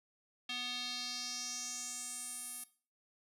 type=tone with band-pass filter sweep; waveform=square; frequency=246.9 Hz; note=B3; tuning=in tune; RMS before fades=-42 dBFS; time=0.49-2.64 s; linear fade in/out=5 ms; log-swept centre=3300 to 11000 Hz; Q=3.6; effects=noise-tail reverb RT60 0.4 s tail -17 dB re dry